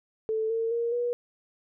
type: tone with pitch steps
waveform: sine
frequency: 440 / 453.7 / 467.8 / 482.3 Hz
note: A4 / A#4 / A#4 / B4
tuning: 0 / -47 / +6 / -41 cents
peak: -25 dBFS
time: 0.29-1.13 s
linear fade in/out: 0 ms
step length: 210 ms
effects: none